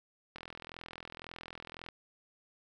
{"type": "click train", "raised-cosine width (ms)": 0.3, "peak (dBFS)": -28, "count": 65, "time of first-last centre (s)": [0.36, 1.887], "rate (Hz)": 41.9, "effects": []}